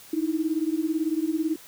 sine beating tone pair, 308.1 / 326.1 Hz, D#4 / E4, -17 / -19 cents, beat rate 18 Hz, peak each -26 dBFS, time 0.13-1.56 s, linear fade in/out 5 ms, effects white hiss -48 dBFS RMS until 1.67 s

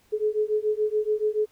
sine beating tone pair, 423.1 / 430.1 Hz, G#4 / A4, +32 / -39 cents, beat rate 7 Hz, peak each -25 dBFS, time 0.12-1.46 s, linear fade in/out 20 ms, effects pink hiss -62 dBFS RMS until 1.51 s

